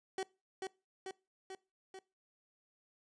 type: tone with echo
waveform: 30% pulse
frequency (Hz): 380.4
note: F#4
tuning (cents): +48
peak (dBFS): -33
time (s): 0.18-0.23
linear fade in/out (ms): 2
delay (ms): 440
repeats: 4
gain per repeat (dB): -3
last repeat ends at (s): 1.99
effects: noise-tail reverb RT60 0.3 s tail -23 dB re dry + resampled to 22050 Hz